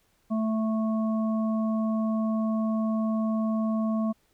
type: harmonic tone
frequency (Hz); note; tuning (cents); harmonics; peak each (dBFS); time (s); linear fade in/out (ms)
220; A3; 0; 1 / 3 / 5; -24 / -34 / -38; 0.3-4.13; 20
effects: pink hiss -68 dBFS RMS until 4.33 s